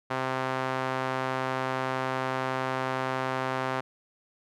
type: tone with band-pass filter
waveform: sawtooth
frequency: 130.8 Hz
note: C3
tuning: in tune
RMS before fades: -30 dBFS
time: 0.1-3.81 s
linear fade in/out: 10 ms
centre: 1100 Hz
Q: 1
effects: none